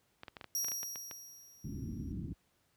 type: clicks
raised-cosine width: 0.3 ms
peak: -29 dBFS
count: 11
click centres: 0.234 / 0.282 / 0.368 / 0.412 / 0.443 / 0.646 / 0.684 / 0.718 / 0.831 / 0.958 / 1.112 s
type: tone with exponential decay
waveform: sawtooth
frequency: 5680 Hz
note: F8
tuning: 28 cents sharp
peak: -29 dBFS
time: 0.55-2.12 s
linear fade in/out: 1 ms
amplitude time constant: 340 ms
type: low-pass noise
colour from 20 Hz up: pink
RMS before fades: -39 dBFS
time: 1.64-2.33 s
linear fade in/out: 5 ms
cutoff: 310 Hz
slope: 48 dB/octave
effects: pink hiss -74 dBFS RMS until 2.76 s + high-pass 60 Hz 12 dB/octave